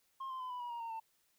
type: tone with pitch steps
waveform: sine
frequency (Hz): 1067 / 1040.8 / 1015.3 / 990.4 / 966.1 / 942.4 / 919.3 / 896.7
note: C6 / C6 / B5 / B5 / B5 / A#5 / A#5 / A5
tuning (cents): +34 / -9 / +48 / +5 / -38 / +19 / -24 / +33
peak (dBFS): -37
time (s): 0.2-1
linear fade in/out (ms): 10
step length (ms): 100
effects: tanh soft clip ceiling -39 dBFS + white hiss -75 dBFS RMS until 1.38 s